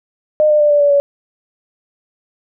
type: tone with pitch steps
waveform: sine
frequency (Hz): 610 / 601.3 / 592.6 / 584.1 / 575.8 / 567.5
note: D#5 / D5 / D5 / D5 / D5 / C#5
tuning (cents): -34 / +41 / +15 / -10 / -34 / +41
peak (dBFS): -8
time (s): 0.4-1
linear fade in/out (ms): 0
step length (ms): 100
effects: none